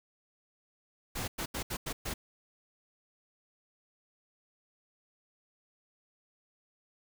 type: noise bursts at uneven times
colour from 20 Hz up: pink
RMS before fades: -36 dBFS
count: 6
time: 1.15-1.28 / 1.38-1.46 / 1.54-1.63 / 1.7-1.77 / 1.86-1.93 / 2.05-2.14 s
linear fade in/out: 10 ms
effects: none